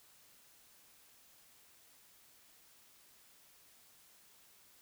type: silence
effects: white hiss -64 dBFS RMS until 4.81 s